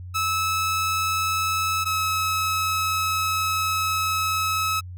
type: tone pair in turn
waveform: sawtooth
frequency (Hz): 1300 / 1290.3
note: E6 / E6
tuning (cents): -24 / -37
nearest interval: unison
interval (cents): 13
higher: first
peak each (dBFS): -18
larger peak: neither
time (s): 0.14-1.85 / 1.85-4.81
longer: second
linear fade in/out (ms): 20
effects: added 90 Hz sine -34 dBFS peak until 4.97 s